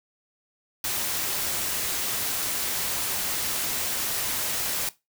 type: noise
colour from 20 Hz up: white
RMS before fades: -28 dBFS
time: 0.84-4.89 s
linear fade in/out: 2 ms
effects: noise-tail reverb RT60 0.2 s tail -17 dB re dry